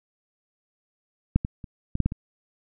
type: clicks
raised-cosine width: 5 ms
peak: -6 / -15 / -25 / -15 / -8 / -10 / -19 dBFS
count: 7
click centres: 1.36 / 1.449 / 1.642 / 1.954 / 2.003 / 2.06 / 2.121 s
effects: none